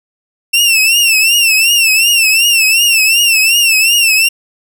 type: tone with vibrato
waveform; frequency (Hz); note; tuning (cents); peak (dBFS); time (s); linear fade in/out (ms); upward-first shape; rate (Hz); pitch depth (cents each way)
sawtooth; 2700; E7; +41; -4; 0.53-4.29; 10; triangle; 2.7; 120
effects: none